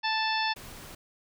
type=harmonic tone; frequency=880 Hz; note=A5; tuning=in tune; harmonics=1 / 2 / 3 / 4 / 5 / 6; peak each=-29 / -32 / -34 / -35 / -36 / -37 dBFS; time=0.03-0.54 s; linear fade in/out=20 ms
type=noise; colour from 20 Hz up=pink; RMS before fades=-45 dBFS; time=0.56-0.95 s; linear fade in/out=5 ms
effects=none